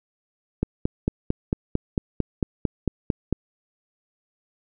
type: click train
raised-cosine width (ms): 3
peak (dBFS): -8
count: 13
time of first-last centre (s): 0.63-3.327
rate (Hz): 4.45
effects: none